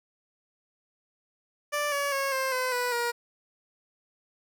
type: tone with pitch steps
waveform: 15% pulse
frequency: 587.3 / 567 / 547.3 / 528.4 / 510.1 / 492.4 / 475.4 Hz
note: D5 / C#5 / C#5 / C5 / C5 / B4 / A#4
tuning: 0 / +39 / -22 / +17 / -44 / -5 / +34 cents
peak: -20 dBFS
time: 1.72-3.12 s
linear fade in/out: 20 ms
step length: 200 ms
effects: none